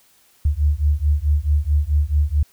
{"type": "beating tone pair", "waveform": "sine", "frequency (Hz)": [71.7, 76.3], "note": ["D2", "D#2"], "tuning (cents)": [-41, -33], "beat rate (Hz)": 4.6, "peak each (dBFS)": -18, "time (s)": [0.45, 2.43], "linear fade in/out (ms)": 5, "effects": ["white hiss -56 dBFS RMS until 2.52 s"]}